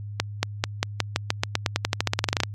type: accelerating click train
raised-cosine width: 0.2 ms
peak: -3 dBFS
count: 23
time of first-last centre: 0.2-2.435 s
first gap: 230 ms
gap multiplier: 0.91
effects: added 103 Hz sine -32 dBFS peak until 2.54 s + MP3 64 kbps